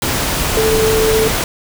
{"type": "tone in noise", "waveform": "sine", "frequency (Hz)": 440, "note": "A4", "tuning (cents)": 0, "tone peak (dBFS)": -12, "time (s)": [0.57, 1.28], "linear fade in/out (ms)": 2, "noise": "pink", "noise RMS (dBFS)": -17, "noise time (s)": [0.02, 1.44], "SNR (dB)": 2, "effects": []}